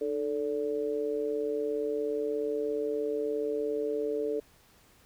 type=tone with amplitude modulation; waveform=sine; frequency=440 Hz; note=A4; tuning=in tune; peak=-24 dBFS; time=0.01-4.4 s; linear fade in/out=5 ms; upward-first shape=sine; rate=137 Hz; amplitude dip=90%; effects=pink hiss -61 dBFS RMS until 5.05 s